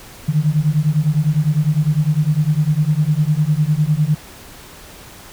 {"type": "beating tone pair", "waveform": "sine", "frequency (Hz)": [147.1, 157], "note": ["D3", "D#3"], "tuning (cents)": [3, 16], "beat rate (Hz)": 9.9, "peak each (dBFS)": -16, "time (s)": [0.28, 4.15], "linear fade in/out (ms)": 10, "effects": ["pink hiss -39 dBFS RMS until 5.32 s"]}